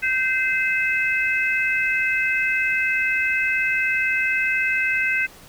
harmonic tone, 517 Hz, C5, 21 cents flat, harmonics 3 / 4 / 5, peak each -23 / -23 / -23 dBFS, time 0.02-5.27 s, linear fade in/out 20 ms, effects pink hiss -46 dBFS RMS until 5.48 s

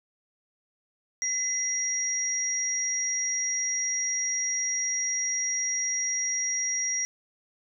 sine tone pair together, 2021 / 5716 Hz, B6 / F8, +39 / +39 cents, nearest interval octave + tritone, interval 1800 cents, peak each -34 / -26 dBFS, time 1.22-7.05 s, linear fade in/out 0 ms, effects none

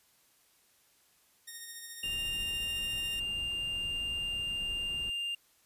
5% pulse tone with tremolo, 1851 Hz, A#6, 13 cents flat, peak -31 dBFS, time 1.47-3.2 s, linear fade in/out 10 ms, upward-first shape sine, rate 14 Hz, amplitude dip 35%
triangle tone, 2800 Hz, F7, 4 cents sharp, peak -31 dBFS, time 2.03-5.35 s, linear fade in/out 5 ms
brown noise, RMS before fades -46 dBFS, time 2.03-5.1 s, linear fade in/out 5 ms
effects white hiss -67 dBFS RMS until 5.65 s + resampled to 32000 Hz

